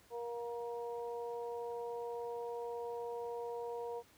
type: harmonic tone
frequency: 236.4 Hz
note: A#3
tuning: 24 cents sharp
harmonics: 2 / 3 / 4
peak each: -40 / -49 / -47 dBFS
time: 0.1-4.03 s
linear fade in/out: 50 ms
effects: pink hiss -65 dBFS RMS until 4.17 s + high-pass 60 Hz 12 dB/octave